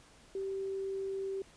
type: tone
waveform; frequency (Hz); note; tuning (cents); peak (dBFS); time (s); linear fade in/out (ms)
sine; 388; G4; -18; -34; 0.35-1.42; 2
effects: pink hiss -60 dBFS RMS until 1.56 s + resampled to 22050 Hz